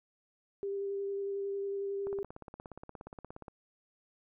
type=tone with vibrato; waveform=sine; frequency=397.1 Hz; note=G4; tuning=22 cents sharp; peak=-33 dBFS; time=0.63-2.23 s; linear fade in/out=0 ms; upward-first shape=square; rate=11 Hz; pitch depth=9 cents each way
type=click train; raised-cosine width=1 ms; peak=-31 dBFS; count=25; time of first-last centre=2.07-3.482 s; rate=17 Hz
effects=none